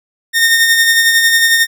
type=tone with tremolo; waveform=sawtooth; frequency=1833 Hz; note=A#6; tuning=30 cents flat; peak=-3 dBFS; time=0.33-1.67 s; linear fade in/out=50 ms; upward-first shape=sine; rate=11 Hz; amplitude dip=40%; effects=none